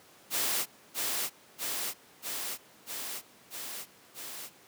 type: noise with echo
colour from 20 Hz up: white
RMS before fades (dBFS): -30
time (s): 0.3-0.66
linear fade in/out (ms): 50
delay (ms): 640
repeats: 6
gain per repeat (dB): -2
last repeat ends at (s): 4.5
effects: pink hiss -57 dBFS RMS until 4.67 s + high-pass 200 Hz 12 dB/octave